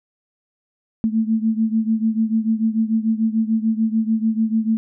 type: beating tone pair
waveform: sine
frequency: 220 / 226.8 Hz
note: A3 / A#3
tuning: 0 / -47 cents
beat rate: 6.8 Hz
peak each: -18 / -21 dBFS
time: 1.04-4.77 s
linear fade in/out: 0 ms
effects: none